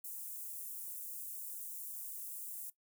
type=high-pass noise; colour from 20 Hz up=white; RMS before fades=-45 dBFS; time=0.04-2.7 s; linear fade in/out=5 ms; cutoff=8700 Hz; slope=24 dB/octave; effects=noise-tail reverb RT60 0.1 s tail -17 dB re dry